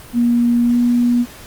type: tone with pitch glide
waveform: sine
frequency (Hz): 238.3 to 241.3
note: A#3 to B3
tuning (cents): +38 to -40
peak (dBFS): -11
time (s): 0.13-1.26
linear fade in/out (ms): 50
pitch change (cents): +22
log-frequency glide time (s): 0.64-0.76
effects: pink hiss -38 dBFS RMS until 1.46 s + Opus 32 kbps